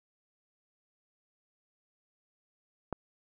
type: click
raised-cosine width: 1 ms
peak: -19 dBFS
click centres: 2.927 s
effects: none